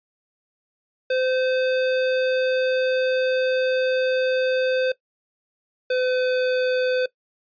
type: tone pair in turn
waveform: square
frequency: 515 / 507.9 Hz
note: C5 / B4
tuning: -28 / +48 cents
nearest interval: unison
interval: 24 cents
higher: first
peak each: -20 / -20 dBFS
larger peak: neither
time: 1.1-4.92 / 5.9-7.06 s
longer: first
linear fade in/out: 5 ms
effects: noise-tail reverb RT60 0.1 s tail -19 dB re dry + resampled to 11025 Hz